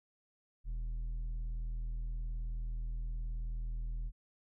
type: tone with low-pass filter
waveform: square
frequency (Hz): 40.53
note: E1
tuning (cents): -29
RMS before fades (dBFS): -38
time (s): 0.64-4.12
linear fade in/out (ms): 50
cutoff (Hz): 86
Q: 0.78
effects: none